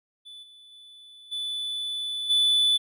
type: tone with level steps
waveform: triangle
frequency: 3482 Hz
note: A7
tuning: 19 cents flat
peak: -40 / -47 / -45 / -27 / -17 dBFS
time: 0.25-2.78 s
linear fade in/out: 20 ms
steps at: 0.42 / 0.71 / 1.31 / 2.29 s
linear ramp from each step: 20 ms
effects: none